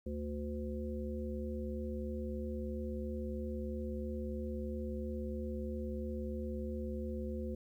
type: harmonic tone with a mistuned harmonic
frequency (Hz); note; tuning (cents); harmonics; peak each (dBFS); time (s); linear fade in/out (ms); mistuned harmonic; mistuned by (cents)
73; D2; -10; 1 / 3 / 5 / 7; -40 / -41 / -45 / -45; 0.06-7.55; 5; 3; +24
effects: 12-bit